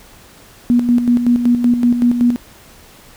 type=tone with tremolo; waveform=sine; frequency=241.4 Hz; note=B3; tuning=39 cents flat; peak=-8 dBFS; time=0.7-2.36 s; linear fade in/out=0 ms; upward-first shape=square; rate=5.3 Hz; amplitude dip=55%; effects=pink hiss -43 dBFS RMS until 3.16 s